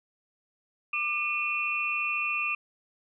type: tone cluster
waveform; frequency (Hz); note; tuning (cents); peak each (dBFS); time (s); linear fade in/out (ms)
sine; 1192 / 2454 / 2688; D6 / D#7 / E7; +25 / -25 / +33; -34 / -30 / -30; 0.93-2.55; 5
effects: none